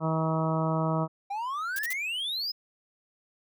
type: harmonic tone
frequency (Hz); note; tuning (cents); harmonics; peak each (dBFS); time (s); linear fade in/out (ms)
160.1; D#3; +50; 1 / 2 / 3 / 4 / 5 / 6 / 7 / 8; -27 / -34 / -37 / -32 / -39 / -35 / -37 / -37; 0-1.08; 50
type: exponential sweep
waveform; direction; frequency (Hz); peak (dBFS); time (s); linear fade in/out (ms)
triangle; up; 777 to 5160; -28; 1.3-2.52; 10
type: noise bursts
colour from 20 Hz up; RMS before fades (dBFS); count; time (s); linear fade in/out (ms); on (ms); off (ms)
blue; -34; 3; 1.76-1.931; 2; 29; 42
effects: none